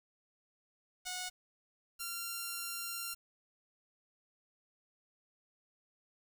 5% pulse tone pair in turn, 731 / 1379.9 Hz, F#5 / F6, -21 / -21 cents, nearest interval major seventh, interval 1100 cents, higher second, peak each -27 dBFS, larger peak neither, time 1.05-1.3 / 1.99-3.15 s, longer second, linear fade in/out 20 ms, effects 9-bit

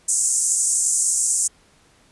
pink band-pass noise, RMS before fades -20 dBFS, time 0.08-1.48 s, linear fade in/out 10 ms, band 6800 to 9300 Hz, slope 48 dB/octave, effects pink hiss -56 dBFS RMS until 2.11 s + resampled to 24000 Hz

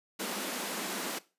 pink high-pass noise, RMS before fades -36 dBFS, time 0.19-1.19 s, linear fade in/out 10 ms, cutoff 180 Hz, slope 96 dB/octave, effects noise-tail reverb RT60 0.3 s tail -18 dB re dry + resampled to 32000 Hz

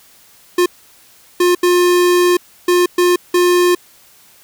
square tone bursts at uneven times, 355.2 Hz, F4, 29 cents sharp, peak -10 dBFS, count 6, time 0.58-0.66 / 1.4-1.55 / 1.63-2.37 / 2.68-2.86 / 2.98-3.16 / 3.34-3.75 s, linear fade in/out 5 ms, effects white hiss -47 dBFS RMS until 4.43 s

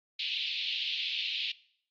pink band-pass noise, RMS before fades -34 dBFS, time 0.19-1.52 s, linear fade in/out 5 ms, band 2600 to 4100 Hz, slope 48 dB/octave, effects noise-tail reverb RT60 0.6 s tail -20 dB re dry + Opus 32 kbps

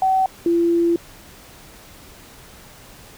sine tone pair in turn, 760 / 340.1 Hz, F#5 / F4, +46 / -46 cents, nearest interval octave + major second, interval 1392 cents, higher first, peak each -14 dBFS, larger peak neither, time 0.02-0.26 / 0.46-0.96 s, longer second, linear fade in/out 2 ms, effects pink hiss -44 dBFS RMS until 3.17 s

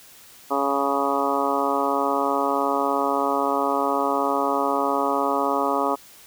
harmonic tone with a mistuned harmonic, 139.7 Hz, C#3, 14 cents sharp, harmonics 2 / 3 / 4 / 5 / 6 / 7 / 8 / 9, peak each -28 / -28 / -28 / -28 / -28 / -28 / -28 / -28 dBFS, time 0.5-5.96 s, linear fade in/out 20 ms, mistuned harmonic 9, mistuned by -23 cents, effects white hiss -48 dBFS RMS until 6.26 s

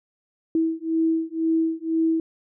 sine beating tone pair, 323.7 / 325.7 Hz, E4 / E4, -31 / -21 cents, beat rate 2 Hz, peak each -23 / -23 dBFS, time 0.55-2.2 s, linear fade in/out 2 ms, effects none

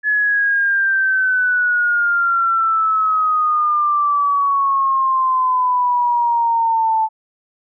sine exponential sweep, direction down, 1710 to 876 Hz, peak -13 dBFS, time 0.03-7.09 s, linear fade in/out 50 ms, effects none

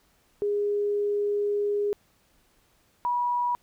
sine tone pair in turn, 410.7 / 970.9 Hz, G#4 / B5, -19 / -30 cents, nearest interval octave + minor third, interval 1489 cents, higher second, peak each -23 dBFS, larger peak neither, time 0.42-1.93 / 3.05-3.55 s, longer first, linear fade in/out 0 ms, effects pink hiss -65 dBFS RMS until 3.62 s

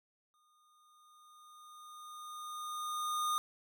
square tone with exponential growth, 1224 Hz, D#6, 29 cents flat, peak -31 dBFS, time 0.34-3.38 s, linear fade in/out 0 ms, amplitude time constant 660 ms, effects none

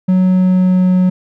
triangle tone with pitch glide, 185 to 183.4 Hz, F#3 to F#3, 0 to -15 cents, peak -6 dBFS, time 0.08-1.1 s, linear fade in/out 10 ms, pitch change -15 cents, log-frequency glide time 0.23-0.92 s, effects none

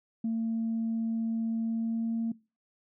sine tone with pitch glide, 226.3 to 228.1 Hz, A3 to A#3, +49 to -37 cents, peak -26 dBFS, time 0.24-2.32 s, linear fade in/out 5 ms, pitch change +14 cents, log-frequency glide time 1.6-2.14 s, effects noise-tail reverb RT60 0.3 s tail -22 dB re dry + tanh soft clip ceiling -24 dBFS

